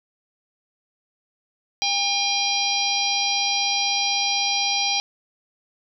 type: harmonic tone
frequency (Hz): 804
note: G5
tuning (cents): +44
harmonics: 1 / 3 / 4 / 5 / 6 / 7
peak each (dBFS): -27 / -27 / -27 / -27 / -27 / -27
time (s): 1.82-5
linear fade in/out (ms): 0
effects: none